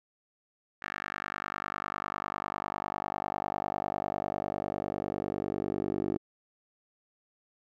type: tone with band-pass filter sweep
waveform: 10% pulse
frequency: 50 Hz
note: G1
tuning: 35 cents sharp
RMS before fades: -35 dBFS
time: 0.82-6.18 s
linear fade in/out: 5 ms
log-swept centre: 1700 to 370 Hz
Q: 2.9
effects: none